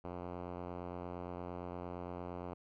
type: tone with low-pass filter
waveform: 5% pulse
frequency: 88.7 Hz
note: F2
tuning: 27 cents sharp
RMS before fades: -44 dBFS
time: 0.04-2.54 s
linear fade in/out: 5 ms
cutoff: 1200 Hz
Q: 0.58
effects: none